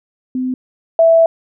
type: tone pair in turn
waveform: sine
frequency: 255.7 / 659 Hz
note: C4 / E5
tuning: -40 / -1 cents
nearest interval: octave + major third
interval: 1639 cents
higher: second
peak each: -16 / -6 dBFS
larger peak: second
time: 0.35-0.54 / 0.99-1.26 s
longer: second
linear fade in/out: 2 ms
effects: none